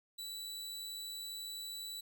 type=tone; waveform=sawtooth; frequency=3949 Hz; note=B7; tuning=1 cent flat; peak=-39 dBFS; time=0.18-2.01 s; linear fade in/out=10 ms; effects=none